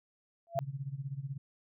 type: tone with exponential growth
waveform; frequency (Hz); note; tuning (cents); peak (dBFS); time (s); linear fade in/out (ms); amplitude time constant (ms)
sine; 677; E5; +46; -24; 0.47-0.59; 0; 24
type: tone with tremolo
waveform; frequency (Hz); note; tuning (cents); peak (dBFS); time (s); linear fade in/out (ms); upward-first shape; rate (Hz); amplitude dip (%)
sine; 137.2; C#3; -17; -33; 0.55-1.38; 10; sine; 16; 85
effects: none